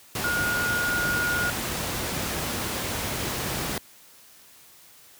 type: tone in noise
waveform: sine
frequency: 1435 Hz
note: F6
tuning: 47 cents sharp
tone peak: -24 dBFS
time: 0.24-1.5 s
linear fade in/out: 2 ms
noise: pink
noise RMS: -29 dBFS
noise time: 0.15-3.78 s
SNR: +2 dB
effects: white hiss -52 dBFS RMS until 5.19 s + high-pass 60 Hz 12 dB/octave